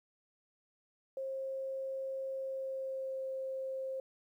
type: tone with pitch glide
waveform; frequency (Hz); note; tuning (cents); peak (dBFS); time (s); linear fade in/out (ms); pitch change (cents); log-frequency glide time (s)
sine; 534 to 529.4; C5 to C5; +35 to +20; -36; 1.17-4; 2; -15; 2.29-3.25
effects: 12-bit